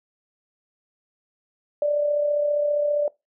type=tone with amplitude modulation; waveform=sine; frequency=587.3 Hz; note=D5; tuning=in tune; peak=-17 dBFS; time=1.82-3.08 s; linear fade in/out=2 ms; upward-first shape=sine; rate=35 Hz; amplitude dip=40%; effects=noise-tail reverb RT60 0.2 s tail -22 dB re dry